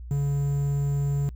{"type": "tone with quantisation", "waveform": "triangle", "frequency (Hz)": 141.6, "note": "C#3", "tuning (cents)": 37, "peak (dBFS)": -20, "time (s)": [0.11, 1.29], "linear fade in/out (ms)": 0, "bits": 8, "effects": ["noise-tail reverb RT60 0.1 s tail -25 dB re dry", "added 60 Hz sine -36 dBFS peak until 1.35 s"]}